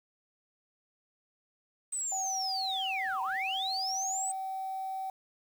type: linear two-way sweep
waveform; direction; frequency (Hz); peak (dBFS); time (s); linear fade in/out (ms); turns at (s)
sine; down then up; 8240 to 898 to 8240; -31; 1.92-4.32; 10; 3.22
type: tone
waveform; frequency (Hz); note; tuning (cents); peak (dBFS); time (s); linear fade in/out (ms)
sine; 765; G5; -42; -33; 2.12-5.1; 2
effects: tanh soft clip ceiling -24 dBFS + 9-bit